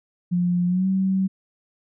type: tone with pitch glide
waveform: sine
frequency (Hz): 176.8 to 190.59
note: F3 to G3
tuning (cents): +22 to -48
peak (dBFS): -18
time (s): 0.31-1.28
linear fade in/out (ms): 20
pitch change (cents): +130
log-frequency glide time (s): 0.67-0.87
effects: none